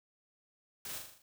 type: noise with echo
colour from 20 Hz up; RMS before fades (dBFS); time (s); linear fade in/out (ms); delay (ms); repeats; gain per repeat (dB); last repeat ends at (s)
white; -43; 0.85-0.98; 2; 40; 6; -4; 1.22
effects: none